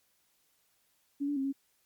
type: tone with pitch steps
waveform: sine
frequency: 282.7 / 289.3 / 269.8 / 274.4 Hz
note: C#4 / D4 / C#4 / C#4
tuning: +34 / -26 / -47 / -17 cents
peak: -29 dBFS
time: 1.2-1.528 s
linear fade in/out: 20 ms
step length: 82 ms
effects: white hiss -72 dBFS RMS until 1.85 s + MP3 96 kbps